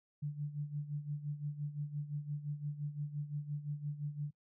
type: tone with tremolo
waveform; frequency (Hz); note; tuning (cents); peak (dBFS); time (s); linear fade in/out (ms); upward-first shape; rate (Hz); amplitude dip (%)
sine; 146.83; D3; 0; -34; 0.22-4.31; 10; sine; 5.8; 75
effects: noise-tail reverb RT60 0.1 s tail -25 dB re dry